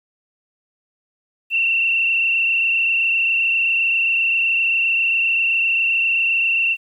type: tone with frequency modulation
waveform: sine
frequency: 2708 Hz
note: E7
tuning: 46 cents sharp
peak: -15 dBFS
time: 1.5-6.77 s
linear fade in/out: 50 ms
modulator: 27.6 Hz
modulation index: 2.1
effects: 9-bit